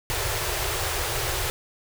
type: band-stop noise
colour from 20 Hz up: pink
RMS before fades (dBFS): -27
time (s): 0.1-1.5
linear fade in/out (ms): 0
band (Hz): 140 to 340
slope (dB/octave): 96
effects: none